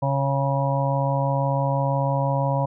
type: harmonic tone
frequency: 138 Hz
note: C#3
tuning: 7 cents flat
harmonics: 1 / 2 / 4 / 5 / 6 / 7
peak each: -22 / -33 / -26 / -31 / -32 / -27 dBFS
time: 0.02-2.66 s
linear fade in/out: 10 ms
effects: none